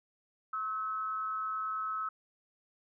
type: tone with amplitude modulation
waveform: sine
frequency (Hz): 1291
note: E6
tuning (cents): -37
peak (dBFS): -30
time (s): 0.53-2.09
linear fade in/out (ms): 5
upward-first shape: sine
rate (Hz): 209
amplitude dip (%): 55
effects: none